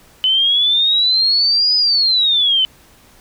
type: exponential two-way sweep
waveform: sine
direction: up then down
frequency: 3019 to 5020 to 3019 Hz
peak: -11 dBFS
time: 0.24-2.65 s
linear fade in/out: 0 ms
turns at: 1.76 s
effects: pink hiss -48 dBFS RMS until 3.2 s